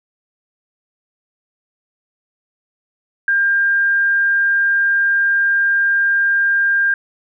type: tone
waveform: sine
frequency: 1600 Hz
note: G6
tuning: 35 cents sharp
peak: -12 dBFS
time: 3.28-6.94 s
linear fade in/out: 2 ms
effects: none